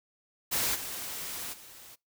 white noise with level steps, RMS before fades -29 / -38 / -50 dBFS, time 0.51-1.96 s, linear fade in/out 20 ms, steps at 0.74 / 1.52 s, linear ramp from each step 20 ms, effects noise-tail reverb RT60 0.2 s tail -24 dB re dry

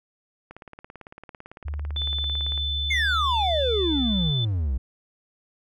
click train, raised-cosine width 0.5 ms, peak -26 dBFS, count 38, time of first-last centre 0.51-2.577 s, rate 17.9 Hz
sine tone with pitch glide, 73.42 to 65.41 Hz, D2 to C2, 0 to 0 cents, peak -27 dBFS, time 1.65-4.31 s, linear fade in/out 10 ms, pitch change -200 cents, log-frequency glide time 3.86-4.11 s
sine tone, 3520 Hz, A7, in tune, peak -26 dBFS, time 1.96-4.45 s, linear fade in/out 5 ms
triangle exponential sweep, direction down, 2217 to 59 Hz, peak -20 dBFS, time 2.9-4.78 s, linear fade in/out 10 ms
effects none

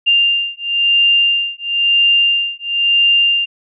sine beating tone pair, 2794 / 2794.99 Hz, F7 / F7, 0 / +1 cents, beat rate 0.99 Hz, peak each -14 dBFS, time 0.06-3.46 s, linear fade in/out 20 ms, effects none

